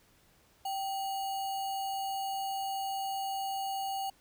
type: tone with sample-and-hold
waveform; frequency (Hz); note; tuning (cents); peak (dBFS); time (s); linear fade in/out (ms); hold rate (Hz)
sine; 779; G5; -11; -32; 0.65-4.1; 5; 3675
effects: pink hiss -65 dBFS RMS until 4.2 s